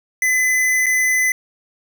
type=tone with dropouts; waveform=square; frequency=2018 Hz; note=B6; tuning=37 cents sharp; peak=-15 dBFS; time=0.22-1.32 s; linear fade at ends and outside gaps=2 ms; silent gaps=0.86-0.865 s; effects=none